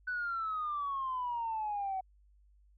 sine exponential sweep, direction down, 1504 to 749 Hz, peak -32 dBFS, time 0.07-2.01 s, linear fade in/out 10 ms, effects tanh soft clip ceiling -28 dBFS + added 50 Hz sine -61 dBFS peak until 2.77 s

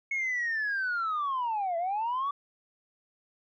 sine linear two-way sweep, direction down then up, 2198 to 660 to 1157 Hz, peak -26 dBFS, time 0.11-2.31 s, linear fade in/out 5 ms, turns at 1.77 s, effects tanh soft clip ceiling -25 dBFS

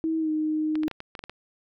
sine tone with pitch glide, 321.4 to 309.4 Hz, E4 to D#4, -44 to -10 cents, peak -23 dBFS, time 0.04-0.88 s, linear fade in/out 0 ms, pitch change -66 cents, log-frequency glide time 0.19-0.3 s
clicks, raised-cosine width 0.3 ms, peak -21 dBFS, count 9, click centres 0.755 / 0.834 / 0.881 / 0.913 / 1.004 / 1.152 / 1.192 / 1.239 / 1.296 s
effects none

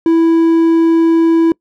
triangle tone, 329.6 Hz, E4, in tune, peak -5 dBFS, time 0.06-1.52 s, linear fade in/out 2 ms, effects noise-tail reverb RT60 0.1 s tail -25 dB re dry

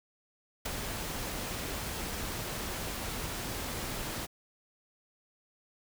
pink noise with ADSR envelope, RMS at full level -31 dBFS, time 0.65-4.27 s, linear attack 10 ms, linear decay 7 ms, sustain -6 dB, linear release 25 ms, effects none

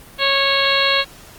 harmonic tone with a mistuned harmonic, 551 Hz, C#5, 11 cents flat, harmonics 1 / 2 / 3 / 4 / 5 / 6 / 7 / 8, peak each -22 / -22 / -22 / -22 / -22 / -22 / -22 / -22 dBFS, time 0.18-1.05 s, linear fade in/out 50 ms, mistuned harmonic 8, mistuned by -42 cents, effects pink hiss -42 dBFS RMS until 1.38 s + Opus 32 kbps

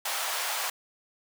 pink high-pass noise, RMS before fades -31 dBFS, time 0.05-0.7 s, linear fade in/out 5 ms, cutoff 700 Hz, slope 24 dB/octave, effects none

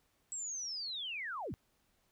sine linear sweep, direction down, 7800 to 47.06 Hz, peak -38 dBFS, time 0.32-1.54 s, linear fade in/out 0 ms, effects pink hiss -75 dBFS RMS until 2.11 s

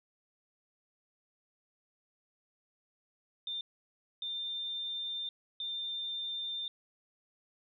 sine tone bursts at uneven times, 3595 Hz, A7, 36 cents sharp, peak -35 dBFS, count 3, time 3.47-3.61 / 4.22-5.29 / 5.6-6.68 s, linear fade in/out 2 ms, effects none

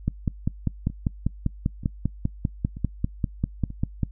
two click trains, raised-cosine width 5 ms, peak -10 / -24 dBFS, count 21 / 4, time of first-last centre 0.08-4.033 / 0.9-3.704 s, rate 5.06 / 1.07 Hz, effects noise-tail reverb RT60 0.1 s tail -23 dB re dry + added 50 Hz sine -39 dBFS peak until 4.11 s

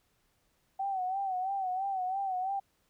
sine tone with vibrato, 761 Hz, F#5, 48 cents sharp, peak -30 dBFS, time 0.79-2.6 s, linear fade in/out 10 ms, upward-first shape sine, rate 3 Hz, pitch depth 73 cents each way, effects pink hiss -73 dBFS RMS until 2.89 s

